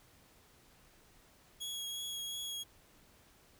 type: tone with vibrato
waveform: sawtooth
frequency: 3322 Hz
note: G#7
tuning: in tune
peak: -36 dBFS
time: 1.6-2.64 s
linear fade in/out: 20 ms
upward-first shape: triangle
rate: 2.8 Hz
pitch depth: 15 cents each way
effects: pink hiss -64 dBFS RMS until 3.59 s